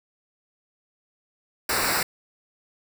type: noise with comb filter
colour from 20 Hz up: pink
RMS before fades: -24 dBFS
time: 1.69-2.03 s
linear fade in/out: 5 ms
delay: 0.31 ms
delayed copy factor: -0.85
effects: none